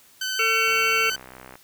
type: tone with vibrato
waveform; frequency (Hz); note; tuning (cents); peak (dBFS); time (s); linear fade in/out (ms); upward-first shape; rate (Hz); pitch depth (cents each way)
15% pulse; 1524; G6; -49; -19; 0.21-1.16; 5; sine; 14; 13
type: harmonic tone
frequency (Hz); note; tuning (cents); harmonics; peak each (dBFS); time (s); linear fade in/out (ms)
450; A4; +39; 1 / 3 / 5 / 6; -29 / -25 / -24 / -23; 0.39-1.1; 5
type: click train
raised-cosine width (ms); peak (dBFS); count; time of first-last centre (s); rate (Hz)
0.5; -26; 57; 0.68-1.555; 64
effects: white hiss -54 dBFS RMS until 1.63 s